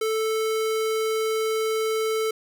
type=tone; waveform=square; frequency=440 Hz; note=A4; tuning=in tune; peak=-23 dBFS; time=0.01-2.31 s; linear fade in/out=5 ms; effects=none